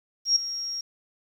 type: tone with ADSR envelope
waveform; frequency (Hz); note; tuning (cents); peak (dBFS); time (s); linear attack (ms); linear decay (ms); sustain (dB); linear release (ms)
sine; 5588; F8; 0; -15; 0.25-0.81; 110; 6; -14; 4
effects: 9-bit